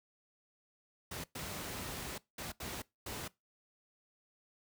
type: noise bursts at uneven times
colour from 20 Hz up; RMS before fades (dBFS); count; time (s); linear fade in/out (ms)
pink; -42; 5; 1.11-1.24 / 1.35-2.18 / 2.38-2.52 / 2.6-2.82 / 3.06-3.28; 5
effects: noise-tail reverb RT60 0.2 s tail -21 dB re dry + high-pass 60 Hz 12 dB/octave